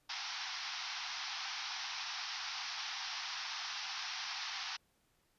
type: band-pass noise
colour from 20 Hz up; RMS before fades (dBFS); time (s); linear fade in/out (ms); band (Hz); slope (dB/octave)
white; -42; 0.09-4.77; 10; 730 to 5800; 96
effects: pink hiss -75 dBFS RMS until 5.38 s + resampled to 32000 Hz